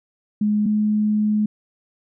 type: tone pair in turn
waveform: sine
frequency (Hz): 209.9 / 211.8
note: G#3 / G#3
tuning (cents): +19 / +34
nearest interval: unison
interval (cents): 15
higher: second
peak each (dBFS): -16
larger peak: neither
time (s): 0.41-0.66 / 0.66-1.46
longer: second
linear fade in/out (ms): 5
effects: none